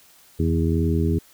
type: harmonic tone with a mistuned harmonic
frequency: 81.9 Hz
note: E2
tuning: 11 cents flat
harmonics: 1 / 2 / 3 / 4 / 5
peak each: -21 / -24 / -26 / -27 / -28 dBFS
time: 0.39-1.19 s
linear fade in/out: 10 ms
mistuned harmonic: 1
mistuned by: +68 cents
effects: white hiss -53 dBFS RMS until 1.33 s